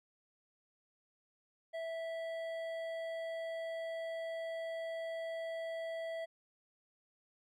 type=tone with hard clipping; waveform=triangle; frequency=657 Hz; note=E5; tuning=6 cents flat; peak=-40 dBFS; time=1.73-6.26 s; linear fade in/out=20 ms; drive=13 dB; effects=none